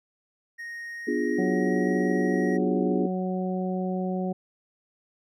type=tone with pitch glide; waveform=triangle; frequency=1864.7 to 1897.3 Hz; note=A#6 to A#6; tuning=0 to +30 cents; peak=-33 dBFS; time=0.58-2.58 s; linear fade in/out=20 ms; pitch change=+30 cents; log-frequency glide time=0.93-1.85 s
type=chord; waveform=sine; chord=B diminished seventh; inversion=none; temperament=equal with one note detuned; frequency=246.9 / 295.7 / 349.2 / 415.3 Hz; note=B3 / D4 / F4 / Ab4; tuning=0 / +12 / 0 / 0 cents; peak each=-29 dBFS; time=1.07-3.07 s; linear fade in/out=10 ms
type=harmonic tone; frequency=185.1 Hz; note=F#3; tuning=1 cent sharp; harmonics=1 / 2 / 3 / 4; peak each=-27 / -33 / -35 / -36 dBFS; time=1.38-4.33 s; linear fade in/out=10 ms
effects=none